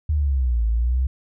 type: linear two-way sweep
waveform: sine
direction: down then up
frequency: 77.78 to 54.5 to 66.1 Hz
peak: -17 dBFS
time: 0.09-1.07 s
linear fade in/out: 5 ms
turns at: 0.66 s
effects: none